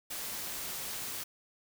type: noise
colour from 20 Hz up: white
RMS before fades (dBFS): -39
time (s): 0.1-1.24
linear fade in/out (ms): 10
effects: none